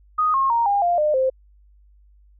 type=tone with pitch steps; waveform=sine; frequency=1244.5 / 1077.2 / 932.3 / 807 / 698.5 / 604.5 / 523.2 Hz; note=D#6 / C#6 / A#5 / G#5 / F5 / D5 / C5; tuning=0 / -50 / 0 / -50 / 0 / +50 / 0 cents; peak=-16 dBFS; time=0.18-1.3 s; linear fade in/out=10 ms; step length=160 ms; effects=added 50 Hz sine -50 dBFS peak until 2.39 s